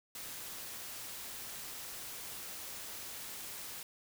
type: noise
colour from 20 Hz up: white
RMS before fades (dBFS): -45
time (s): 0.15-3.83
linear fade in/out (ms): 2
effects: none